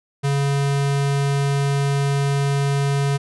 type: tone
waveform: square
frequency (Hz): 140.2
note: C#3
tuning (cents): +20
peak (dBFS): -18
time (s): 0.23-3.18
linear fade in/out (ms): 20
effects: resampled to 24000 Hz